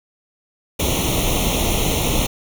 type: noise with comb filter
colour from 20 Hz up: pink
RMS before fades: -19 dBFS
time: 0.79-2.27 s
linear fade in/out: 10 ms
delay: 0.31 ms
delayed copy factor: +0.9
effects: none